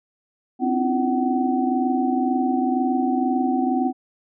sine tone cluster, 257.5 / 279.5 / 318.5 / 345.1 / 753 Hz, C4 / C#4 / D#4 / F4 / F#5, -28 / +14 / +41 / -21 / +30 cents, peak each -21 / -28 / -29 / -28 / -24 dBFS, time 0.59-3.93 s, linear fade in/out 50 ms, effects none

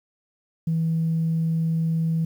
sine tone, 162.9 Hz, E3, 20 cents flat, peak -19 dBFS, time 0.67-2.25 s, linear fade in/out 5 ms, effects tanh soft clip ceiling -16 dBFS + 9-bit

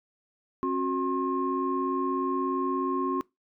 sine tone cluster, 269.3 / 366.1 / 1070 Hz, C#4 / F#4 / C6, -50 / -18 / +38 cents, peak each -29 dBFS, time 0.63-3.21 s, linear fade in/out 0 ms, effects noise-tail reverb RT60 0.2 s tail -23 dB re dry + tanh soft clip ceiling -16 dBFS

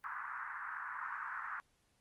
white band-pass noise, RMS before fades -43 dBFS, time 0.04-1.6 s, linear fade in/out 0 ms, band 980 to 1700 Hz, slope 48 dB/octave, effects pink hiss -75 dBFS RMS until 2 s + Opus 32 kbps

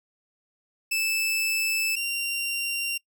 sawtooth tone pair in turn, 2630 / 2766 Hz, E7 / F7, -5 / -17 cents, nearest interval minor second, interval 88 cents, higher second, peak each -20 / -23 dBFS, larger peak first, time 0.91-1.96 / 1.96-2.98 s, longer first, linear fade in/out 10 ms, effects noise-tail reverb RT60 0.1 s tail -24 dB re dry

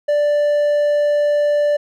triangle tone with hard clipping, 587.3 Hz, D5, in tune, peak -14 dBFS, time 0.08-1.77 s, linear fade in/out 10 ms, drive 6 dB, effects none

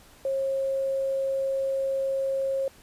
sine tone with quantisation, 540 Hz, C#5, 45 cents flat, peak -24 dBFS, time 0.25-2.68 s, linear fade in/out 2 ms, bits 9, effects pink hiss -54 dBFS RMS until 2.82 s + resampled to 32000 Hz

